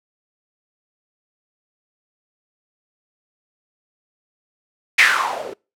violet noise with low-pass filter sweep, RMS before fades -18 dBFS, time 4.98-5.54 s, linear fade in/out 10 ms, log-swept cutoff 2300 to 390 Hz, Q 5.2, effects noise-tail reverb RT60 0.3 s tail -25 dB re dry

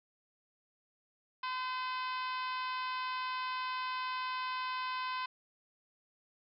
harmonic tone, 511 Hz, C5, 41 cents flat, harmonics 2 / 3 / 4 / 5 / 6 / 7 / 8 / 9 / 10, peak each -36 / -44 / -48 / -45 / -49 / -52 / -51 / -54 / -55 dBFS, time 1.43-5.26 s, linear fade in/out 5 ms, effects none

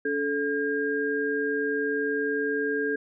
sine tone cluster, 285.3 / 435.2 / 1614 Hz, C#4 / A4 / G#6, +50 / -19 / -50 cents, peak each -31 / -27 / -29 dBFS, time 0.05-2.96 s, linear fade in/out 5 ms, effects none

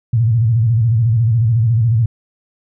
sine tone with vibrato, 114.4 Hz, A#2, 32 cents flat, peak -10 dBFS, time 0.13-2.06 s, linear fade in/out 5 ms, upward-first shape square, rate 14 Hz, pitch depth 100 cents each way, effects none

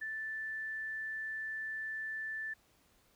sine tone, 1760 Hz, A6, in tune, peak -37 dBFS, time 0.01-2.54 s, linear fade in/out 10 ms, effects pink hiss -69 dBFS RMS until 3.15 s

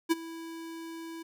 square tone with ADSR envelope, 329.2 Hz, E4, 2 cents flat, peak -21 dBFS, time 0.09-1.23 s, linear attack 26 ms, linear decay 25 ms, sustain -19 dB, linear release 11 ms, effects none

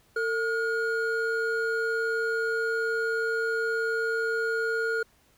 triangle tone pair together, 450.7 / 1431 Hz, A4 / F6, +42 / +42 cents, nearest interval octave + minor sixth, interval 2000 cents, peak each -26 dBFS, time 0.16-5.03 s, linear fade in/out 5 ms, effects pink hiss -63 dBFS RMS until 5.37 s

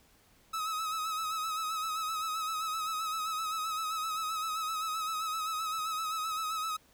45% pulse tone with vibrato, 1282 Hz, E6, 49 cents flat, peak -32 dBFS, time 0.53-6.77 s, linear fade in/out 10 ms, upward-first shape sine, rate 7.7 Hz, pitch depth 46 cents each way, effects pink hiss -64 dBFS RMS until 6.93 s

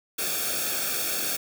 white noise with comb filter, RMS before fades -28 dBFS, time 0.18-1.37 s, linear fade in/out 10 ms, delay 1 ms, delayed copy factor -0.8, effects none

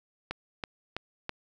click train, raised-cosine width 0.3 ms, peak -17 dBFS, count 4, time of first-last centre 0.31-1.294 s, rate 3.05 Hz, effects none

